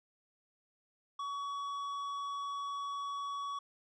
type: tone with tanh clipping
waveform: sine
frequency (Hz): 1128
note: C#6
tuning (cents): +30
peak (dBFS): -38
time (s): 1.19-3.59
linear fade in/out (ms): 5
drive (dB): 9
effects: none